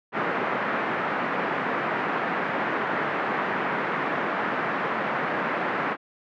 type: band-pass noise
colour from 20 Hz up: white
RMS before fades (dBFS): -27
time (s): 0.12-5.97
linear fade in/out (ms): 50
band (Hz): 160 to 1800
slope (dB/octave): 24
effects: none